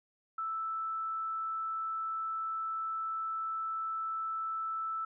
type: tone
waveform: sine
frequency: 1318.5 Hz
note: E6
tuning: in tune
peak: -33 dBFS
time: 0.38-5.05 s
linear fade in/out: 5 ms
effects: none